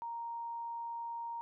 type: tone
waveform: sine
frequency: 932.3 Hz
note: A#5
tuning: in tune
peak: -38 dBFS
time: 0.02-1.41 s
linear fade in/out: 0 ms
effects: none